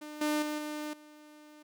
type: tone with level steps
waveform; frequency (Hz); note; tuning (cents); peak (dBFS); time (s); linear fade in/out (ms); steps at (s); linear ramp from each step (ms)
sawtooth; 301; D4; +43; -38 / -24 / -29 / -32 / -48; 0.01-1.63; 10; 0.21 / 0.42 / 0.58 / 0.93; 5
effects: none